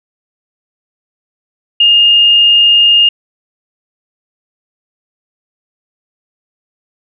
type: tone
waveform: sine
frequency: 2832 Hz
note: F7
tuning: 23 cents sharp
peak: -4 dBFS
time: 1.8-3.09 s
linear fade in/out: 5 ms
effects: none

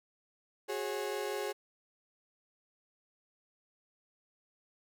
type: chord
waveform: 35% pulse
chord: F# suspended second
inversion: none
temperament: equal with one note detuned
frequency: 370 / 415.3 / 544.2 Hz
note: F#4 / G#4 / C#5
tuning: 0 / 0 / -32 cents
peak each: -39 / -35 / -39 dBFS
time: 0.68-1.53 s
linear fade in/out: 20 ms
effects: none

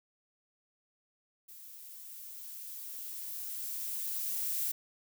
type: noise with level ramp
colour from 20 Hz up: violet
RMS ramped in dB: -51 to -33 dBFS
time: 1.48-4.72 s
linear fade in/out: 10 ms
effects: none

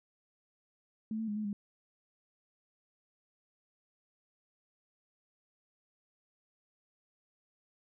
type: tone with pitch steps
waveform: sine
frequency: 218.7 / 222.8 / 207.9 / 213.8 / 203.5 Hz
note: A3 / A3 / G#3 / A3 / G#3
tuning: -10 / +22 / +2 / -49 / -35 cents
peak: -33 dBFS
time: 1.11-1.53 s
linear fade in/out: 2 ms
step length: 84 ms
effects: none

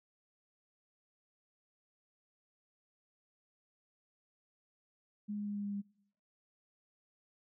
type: tone with pitch steps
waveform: sine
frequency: 207.7 / 206.4 / 205.1 / 203.8 / 202.5 / 201.2 Hz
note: G#3 / G#3 / G#3 / G#3 / G#3 / G3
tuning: 0 / -10 / -21 / -32 / -43 / +45 cents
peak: -36 dBFS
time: 5.28-5.82 s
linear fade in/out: 20 ms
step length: 90 ms
effects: noise-tail reverb RT60 0.9 s tail -26 dB re dry

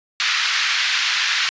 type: band-pass noise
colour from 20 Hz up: pink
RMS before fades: -20 dBFS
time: 0.2-1.49 s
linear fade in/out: 0 ms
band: 1500 to 5200 Hz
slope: 24 dB/octave
effects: resampled to 16000 Hz

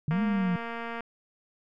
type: linear two-way sweep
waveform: sine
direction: up then down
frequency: 140 to 216.2 to 173.1 Hz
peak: -24 dBFS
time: 0.08-0.56 s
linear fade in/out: 2 ms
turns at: 0.22 s
type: click train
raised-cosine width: 0.5 ms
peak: -22 dBFS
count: 209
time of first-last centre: 0.11-1.007 s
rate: 232 Hz
effects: none

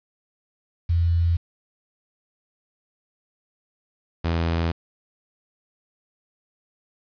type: tone pair in turn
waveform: sine / sawtooth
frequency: 84.8 / 83.34 Hz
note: E2 / E2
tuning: +50 / +19 cents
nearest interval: unison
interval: 31 cents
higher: first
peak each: -17 dBFS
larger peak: neither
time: 0.89-1.37 / 4.24-4.72 s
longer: neither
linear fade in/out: 10 ms
effects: resampled to 11025 Hz + 8-bit

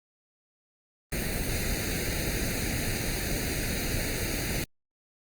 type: noise with comb filter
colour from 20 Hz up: pink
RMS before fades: -30 dBFS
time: 1.12-4.64 s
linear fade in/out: 2 ms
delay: 0.46 ms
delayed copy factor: +0.85
effects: Opus 32 kbps

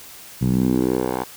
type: tone with band-pass filter sweep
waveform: 10% pulse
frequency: 63.1 Hz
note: B1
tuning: 38 cents sharp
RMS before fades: -20 dBFS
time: 0.41-1.24 s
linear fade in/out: 10 ms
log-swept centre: 140 to 780 Hz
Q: 2
effects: white hiss -41 dBFS RMS until 1.36 s

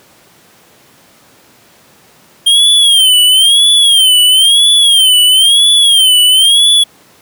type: tone with vibrato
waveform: square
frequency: 3193 Hz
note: G7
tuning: 31 cents sharp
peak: -5 dBFS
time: 2.46-6.84 s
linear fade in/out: 10 ms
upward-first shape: sine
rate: 1 Hz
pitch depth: 130 cents each way
effects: pink hiss -44 dBFS RMS until 7.21 s + high-pass 150 Hz 12 dB/octave

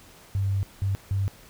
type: tone bursts at uneven times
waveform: sine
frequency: 98 Hz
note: G2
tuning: in tune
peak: -22 dBFS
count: 3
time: 0.35-0.63 / 0.82-0.95 / 1.11-1.28 s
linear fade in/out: 0 ms
effects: pink hiss -51 dBFS RMS until 1.49 s

